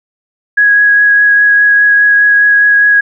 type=tone with vibrato; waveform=sine; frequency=1661.2 Hz; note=G#6; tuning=in tune; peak=-4 dBFS; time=0.57-3.01 s; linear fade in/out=10 ms; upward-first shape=triangle; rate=4.9 Hz; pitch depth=12 cents each way; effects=none